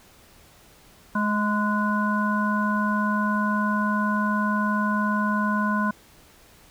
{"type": "harmonic tone with a mistuned harmonic", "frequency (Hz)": 210.2, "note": "G#3", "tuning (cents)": 21, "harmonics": [1, 3, 5, 7], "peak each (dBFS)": [-23, -34, -26, -28], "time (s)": [1.15, 5.91], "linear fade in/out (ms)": 5, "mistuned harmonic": 5, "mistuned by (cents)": -38, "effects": ["pink hiss -53 dBFS RMS until 6.7 s"]}